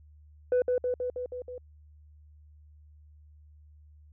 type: tone with echo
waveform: sine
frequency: 497.8 Hz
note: B4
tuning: 14 cents sharp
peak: -19 dBFS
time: 0.52-0.62 s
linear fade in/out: 2 ms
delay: 160 ms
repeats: 6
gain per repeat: -3 dB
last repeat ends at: 1.58 s
effects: tanh soft clip ceiling -20 dBFS + added 75 Hz sine -52 dBFS peak until 4.12 s